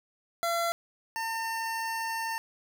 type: tone pair in turn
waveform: 25% pulse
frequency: 680 / 904.6 Hz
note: F5 / A5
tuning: -46 / +48 cents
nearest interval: perfect fourth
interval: 494 cents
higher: second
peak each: -23 / -27 dBFS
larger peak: first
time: 0.43-0.72 / 1.16-2.38 s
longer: second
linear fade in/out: 0 ms
effects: none